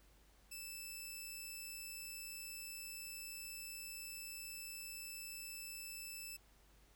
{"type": "tone", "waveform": "10% pulse", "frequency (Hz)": 2637, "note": "E7", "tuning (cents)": 0, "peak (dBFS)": -38, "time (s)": [0.51, 6.37], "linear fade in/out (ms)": 10, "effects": ["added 50 Hz sine -67 dBFS peak until 6.95 s", "pink hiss -70 dBFS RMS until 6.95 s"]}